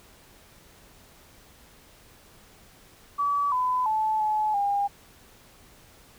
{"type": "tone with pitch steps", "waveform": "sine", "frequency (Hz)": [1145, 1006, 869, 856, 806], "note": ["D6", "B5", "A5", "A5", "G5"], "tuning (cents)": [-44, 32, -22, -48, 48], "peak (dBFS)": -22, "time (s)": [3.18, 4.88], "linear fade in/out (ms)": 20, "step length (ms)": 340, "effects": ["pink hiss -54 dBFS RMS until 6.18 s"]}